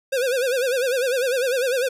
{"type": "tone with vibrato", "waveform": "square", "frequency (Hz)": 511, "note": "C5", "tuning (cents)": -41, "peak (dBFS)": -20, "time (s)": [0.12, 1.89], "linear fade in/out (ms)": 10, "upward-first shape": "sine", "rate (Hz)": 10, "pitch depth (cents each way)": 120, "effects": ["resampled to 32000 Hz"]}